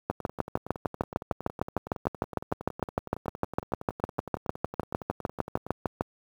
two click trains, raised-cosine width 1 ms, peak -23 / -11 dBFS, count 61 / 40, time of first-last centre 0.11-5.666 / 0.1-6.009 s, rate 10.8 / 6.6 Hz, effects high-pass 60 Hz 12 dB/octave + 8-bit

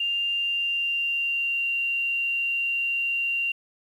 sine tone with pitch glide, 2794 to 2767 Hz, F7 to F7, 0 to -17 cents, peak -23 dBFS, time 0-3.52 s, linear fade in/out 5 ms, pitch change -17 cents, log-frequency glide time 0.28-1.65 s, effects 9-bit

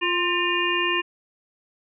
harmonic tone with a mistuned harmonic, 350 Hz, F4, 4 cents sharp, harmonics 1 / 3 / 5 / 7 / 8, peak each -27 / -27 / -27 / -27 / -26 dBFS, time 0.01-1.02 s, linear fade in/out 20 ms, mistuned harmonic 5, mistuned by +51 cents, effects none

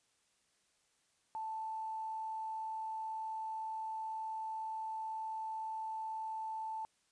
sine tone with quantisation, 881 Hz, A5, 2 cents sharp, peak -38 dBFS, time 1.35-6.85 s, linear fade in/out 0 ms, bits 11, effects white hiss -75 dBFS RMS until 7.11 s + resampled to 22050 Hz

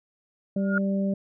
harmonic tone, 196 Hz, G3, in tune, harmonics 1 / 2 / 3, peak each -23 / -36 / -32 dBFS, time 0.56-1.14 s, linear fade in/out 5 ms
sine tone with exponential growth, 1423 Hz, F6, 32 cents sharp, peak -20 dBFS, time 0.57-0.78 s, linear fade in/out 2 ms, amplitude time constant 44 ms
effects none

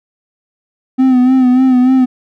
triangle tone with vibrato, 255.7 Hz, C4, 40 cents flat, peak -4 dBFS, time 0.98-2.06 s, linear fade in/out 20 ms, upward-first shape sine, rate 3.4 Hz, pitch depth 48 cents each way, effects none

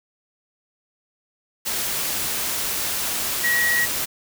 sine tone in noise, 1911 Hz, A#6, 43 cents sharp, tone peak -18 dBFS, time 3.43-3.86 s, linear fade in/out 20 ms, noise white, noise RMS -25 dBFS, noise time 1.65-4.06 s, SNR +4 dB, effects none

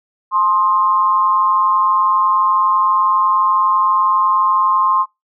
sine tone with amplitude modulation, 1055 Hz, C6, 14 cents sharp, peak -8 dBFS, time 0.31-5.06 s, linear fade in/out 50 ms, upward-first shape sine, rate 188 Hz, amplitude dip 65%, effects noise-tail reverb RT60 0.2 s tail -25 dB re dry

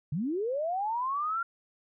sine linear sweep, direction up, 130.81 to 1398 Hz, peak -28 dBFS, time 0.12-1.43 s, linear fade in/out 5 ms, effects none

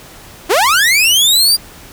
sawtooth linear sweep, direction up, 303.9 to 4844 Hz, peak -5 dBFS, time 0.49-1.57 s, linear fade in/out 20 ms, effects pink hiss -37 dBFS RMS until 1.92 s

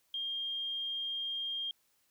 sine tone, 3213 Hz, G7, 42 cents sharp, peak -34 dBFS, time 0.14-1.71 s, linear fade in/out 2 ms, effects white hiss -73 dBFS RMS until 2.1 s

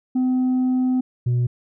sine tone pair in turn, 255.2 / 122.19 Hz, C4 / B2, -43 / -18 cents, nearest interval octave + minor second, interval 1275 cents, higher first, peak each -14 dBFS, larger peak neither, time 0.15-1.01 / 1.26-1.47 s, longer first, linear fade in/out 10 ms, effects tanh soft clip ceiling -16 dBFS

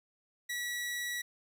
sawtooth tone, 1937 Hz, B6, 34 cents flat, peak -31 dBFS, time 0.49-1.22 s, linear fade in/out 10 ms, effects none

